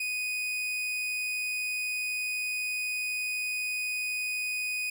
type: tone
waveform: 40% pulse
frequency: 2489 Hz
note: D#7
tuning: in tune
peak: -29 dBFS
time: 0-4.9 s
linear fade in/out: 5 ms
effects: none